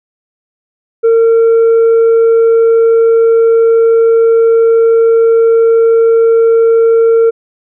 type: tone with tanh clipping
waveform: sine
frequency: 456.5 Hz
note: A#4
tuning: 36 cents flat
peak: -5 dBFS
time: 1.03-7.31 s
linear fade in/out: 20 ms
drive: 2 dB
effects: none